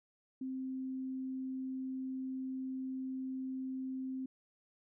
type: tone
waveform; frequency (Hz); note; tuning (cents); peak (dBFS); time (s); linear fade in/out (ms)
sine; 261.6; C4; 0; -37; 0.41-4.26; 5
effects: none